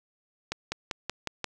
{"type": "accelerating click train", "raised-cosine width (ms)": 0.2, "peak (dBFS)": -13, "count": 6, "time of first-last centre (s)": [0.52, 1.443], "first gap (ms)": 200, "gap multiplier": 0.96, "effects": []}